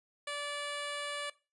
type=tone; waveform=10% pulse; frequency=580 Hz; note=D5; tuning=22 cents flat; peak=-28 dBFS; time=0.27-1.3 s; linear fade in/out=5 ms; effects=noise-tail reverb RT60 0.3 s tail -19 dB re dry + resampled to 24000 Hz